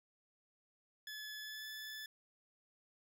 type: tone with pitch glide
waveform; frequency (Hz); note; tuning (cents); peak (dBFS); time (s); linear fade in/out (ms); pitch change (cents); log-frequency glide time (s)
20% pulse; 1717 to 1735.9; A6 to A6; -43 to -24; -40; 1.07-2.06; 2; +19; 1.4-1.67
effects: none